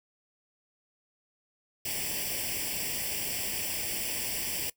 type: noise with comb filter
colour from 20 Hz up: white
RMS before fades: -33 dBFS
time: 1.85-4.7 s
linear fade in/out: 5 ms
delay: 0.38 ms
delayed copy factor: +0.85
effects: noise-tail reverb RT60 0.1 s tail -20 dB re dry